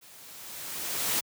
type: noise with level ramp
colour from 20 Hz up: white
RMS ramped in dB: -53 to -26 dBFS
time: 0.01-1.21 s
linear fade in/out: 20 ms
effects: high-pass 80 Hz 12 dB/octave